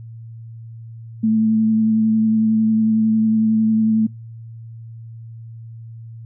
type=tone with vibrato; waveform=sine; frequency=220 Hz; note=A3; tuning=in tune; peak=-13 dBFS; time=1.23-4.07 s; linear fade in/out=10 ms; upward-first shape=triangle; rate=11 Hz; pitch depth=19 cents each way; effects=noise-tail reverb RT60 0.2 s tail -26 dB re dry + added 114 Hz sine -33 dBFS peak until 6.25 s